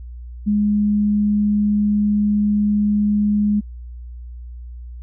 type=tone; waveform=sine; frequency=207.7 Hz; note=G#3; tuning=in tune; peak=-14 dBFS; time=0.46-3.61 s; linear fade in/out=20 ms; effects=added 60 Hz sine -31 dBFS peak until 5.02 s